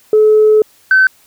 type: tone pair in turn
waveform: sine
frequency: 429.7 / 1531.3 Hz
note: A4 / G6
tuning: -41 / -41 cents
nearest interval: octave + minor seventh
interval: 2200 cents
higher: second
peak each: -4 dBFS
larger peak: neither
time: 0.13-0.62 / 0.91-1.07 s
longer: first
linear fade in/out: 2 ms
effects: tanh soft clip ceiling -1 dBFS + white hiss -49 dBFS RMS until 1.26 s